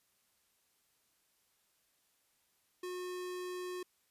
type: tone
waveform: square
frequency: 362.2 Hz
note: F#4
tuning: 37 cents flat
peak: -40 dBFS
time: 2.83-3.83 s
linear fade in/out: 5 ms
effects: white hiss -75 dBFS RMS until 4.1 s + resampled to 32000 Hz